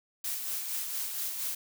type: noise with tremolo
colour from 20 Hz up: blue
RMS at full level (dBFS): -33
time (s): 0.24-1.55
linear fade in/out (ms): 5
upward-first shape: sine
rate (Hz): 4.3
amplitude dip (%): 40
effects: none